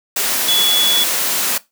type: tone in noise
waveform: sine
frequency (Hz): 3400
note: G#7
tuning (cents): +40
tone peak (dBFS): -13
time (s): 0.48-1.04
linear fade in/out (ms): 5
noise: white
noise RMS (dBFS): -18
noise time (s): 0.16-1.58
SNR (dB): +2
effects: noise-tail reverb RT60 0.2 s tail -19 dB re dry + high-pass 200 Hz 12 dB/octave